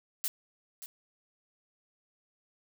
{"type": "noise with echo", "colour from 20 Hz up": "blue", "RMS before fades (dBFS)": -32, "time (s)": [0.24, 0.28], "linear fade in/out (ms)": 0, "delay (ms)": 580, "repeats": 1, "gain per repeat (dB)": -12, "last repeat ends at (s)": 0.86, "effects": []}